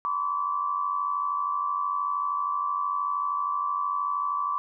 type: tone cluster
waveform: sine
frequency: 996 / 1055 / 1148 Hz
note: B5 / C6 / D6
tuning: +14 / +14 / -40 cents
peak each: -35 / -33 / -26 dBFS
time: 0.05-4.58 s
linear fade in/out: 0 ms
effects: none